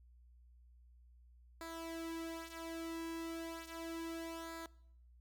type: tone with flanger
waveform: sawtooth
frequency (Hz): 329.6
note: E4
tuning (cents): 0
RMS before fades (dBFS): -45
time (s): 1.61-4.66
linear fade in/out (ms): 0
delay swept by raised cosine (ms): 0.34 to 4.44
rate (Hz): 0.34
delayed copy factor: -0.7
effects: noise-tail reverb RT60 0.7 s tail -22 dB re dry + added 60 Hz sine -60 dBFS peak until 5.2 s